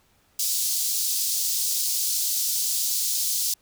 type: high-pass noise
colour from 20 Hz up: pink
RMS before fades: -25 dBFS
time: 0.39-3.54 s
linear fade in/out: 5 ms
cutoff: 4600 Hz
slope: 24 dB/octave
effects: pink hiss -63 dBFS RMS until 3.61 s